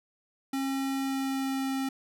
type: tone with pitch glide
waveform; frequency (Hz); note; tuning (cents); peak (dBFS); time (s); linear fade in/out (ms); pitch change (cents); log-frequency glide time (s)
square; 270 to 267.7; C#4 to C4; -45 to +40; -29; 0.53-1.89; 5; -15; 0.96-1.69
effects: none